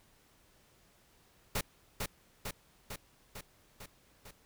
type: noise with echo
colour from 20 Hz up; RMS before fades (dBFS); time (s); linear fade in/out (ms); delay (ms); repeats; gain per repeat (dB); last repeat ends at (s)
pink; -33; 1.55-1.61; 5; 450; 6; -3; 4.31
effects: pink hiss -66 dBFS RMS until 4.45 s